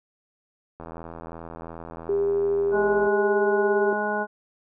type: click train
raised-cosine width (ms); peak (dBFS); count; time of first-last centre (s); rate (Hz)
1; -24; 189; 0.8-3.071; 82.8
type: tone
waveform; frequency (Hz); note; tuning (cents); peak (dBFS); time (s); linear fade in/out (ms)
sine; 400.9; G4; +39; -20; 2.09-3.93; 2
type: harmonic tone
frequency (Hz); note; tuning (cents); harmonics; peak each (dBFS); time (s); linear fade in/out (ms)
209.2; G#3; +13; 1 / 2 / 3 / 4 / 5 / 7; -32 / -30 / -30 / -29 / -34 / -29; 2.71-4.27; 50
effects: none